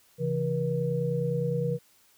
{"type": "tone cluster", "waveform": "sine", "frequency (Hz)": [136.2, 166, 480.2], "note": ["C#3", "E3", "B4"], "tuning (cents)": [-30, 12, -49], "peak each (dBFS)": [-30, -30, -29], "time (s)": [0.18, 1.79], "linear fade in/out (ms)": 50, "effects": ["white hiss -62 dBFS RMS until 2.17 s"]}